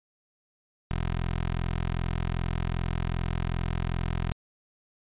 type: tone with notch filter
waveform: 15% pulse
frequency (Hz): 42.57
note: F1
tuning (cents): -44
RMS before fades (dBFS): -29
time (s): 0.91-4.32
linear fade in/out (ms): 0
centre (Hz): 480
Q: 1.6
effects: resampled to 8000 Hz